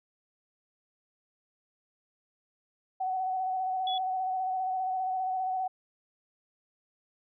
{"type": "tone with vibrato", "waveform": "sine", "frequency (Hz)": 750, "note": "F#5", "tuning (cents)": 23, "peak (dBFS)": -28, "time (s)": [3, 5.68], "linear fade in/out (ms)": 10, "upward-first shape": "square", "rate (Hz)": 15, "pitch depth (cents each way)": 21}
{"type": "tone", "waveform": "sine", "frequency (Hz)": 3400, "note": "G#7", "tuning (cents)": 40, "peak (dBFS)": -32, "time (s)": [3.87, 3.98], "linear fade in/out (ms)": 2}
{"effects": []}